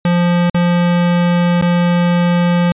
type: tone with dropouts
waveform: square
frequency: 174.61 Hz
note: F3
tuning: in tune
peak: -11 dBFS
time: 0.05-2.72 s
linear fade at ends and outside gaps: 2 ms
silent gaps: 0.498-0.545 / 1.614-1.623 s
effects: resampled to 8000 Hz